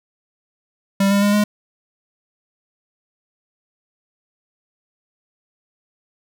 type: tone with pitch steps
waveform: square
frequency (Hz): 196.9 / 200.6 / 204.3 / 208.1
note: G3 / G3 / G#3 / G#3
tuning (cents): +8 / +40 / -28 / +4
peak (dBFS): -14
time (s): 1-1.44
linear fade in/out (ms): 5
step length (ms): 110
effects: none